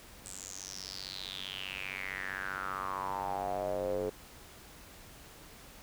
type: tone with band-pass filter sweep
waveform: square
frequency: 47.65 Hz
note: G1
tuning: 48 cents flat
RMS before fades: -38 dBFS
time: 0.25-4.1 s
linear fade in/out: 10 ms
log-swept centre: 8200 to 450 Hz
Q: 6.6
effects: pink hiss -53 dBFS RMS until 5.82 s